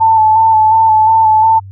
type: tone with vibrato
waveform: sine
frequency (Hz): 880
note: A5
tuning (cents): 0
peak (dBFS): -5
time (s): 0-1.6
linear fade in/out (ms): 20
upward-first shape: square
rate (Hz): 2.8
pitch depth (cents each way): 22
effects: added 97 Hz sine -28 dBFS peak until 1.71 s